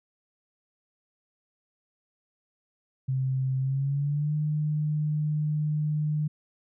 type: tone with pitch glide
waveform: sine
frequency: 131.8 to 151.4 Hz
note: C3 to D#3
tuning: +13 to -47 cents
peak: -24 dBFS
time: 3.08-6.28 s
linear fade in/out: 10 ms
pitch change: +240 cents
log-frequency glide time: 3.59-4.34 s
effects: none